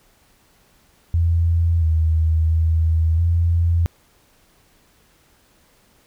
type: tone with pitch steps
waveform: sine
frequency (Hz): 84 / 80.1 / 81 / 84.7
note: E2 / E2 / E2 / E2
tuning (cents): +33 / -49 / -30 / +48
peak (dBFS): -14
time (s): 1.14-3.86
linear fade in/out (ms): 0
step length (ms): 680
effects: pink hiss -57 dBFS RMS until 6.06 s